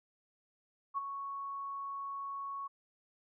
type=tone with ADSR envelope; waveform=sine; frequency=1108.7 Hz; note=C#6; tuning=in tune; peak=-30 dBFS; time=0.94-2.68 s; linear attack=35 ms; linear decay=20 ms; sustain=-8 dB; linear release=16 ms; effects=none